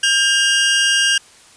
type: tone pair together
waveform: sawtooth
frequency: 1600 / 2839 Hz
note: G6 / F7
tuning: +35 / +28 cents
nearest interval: minor seventh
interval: 993 cents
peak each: -12 dBFS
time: 0.03-1.18 s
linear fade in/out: 5 ms
effects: white hiss -46 dBFS RMS until 1.56 s + resampled to 22050 Hz